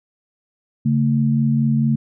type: tone pair together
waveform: sine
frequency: 140 / 224.5 Hz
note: C#3 / A3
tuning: +18 / +35 cents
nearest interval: minor sixth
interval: 817 cents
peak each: -17 dBFS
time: 0.85-1.96 s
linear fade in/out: 10 ms
effects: none